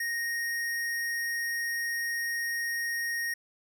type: tone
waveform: square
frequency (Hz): 1864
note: A#6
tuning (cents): -1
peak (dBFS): -30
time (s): 0-3.34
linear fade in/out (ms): 5
effects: none